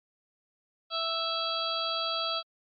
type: harmonic tone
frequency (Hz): 659.3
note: E5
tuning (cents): 0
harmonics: 1 / 2 / 4 / 5 / 6 / 7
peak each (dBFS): -36 / -33 / -42 / -34 / -36 / -36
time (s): 0.9-2.43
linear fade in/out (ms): 50
effects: MP3 48 kbps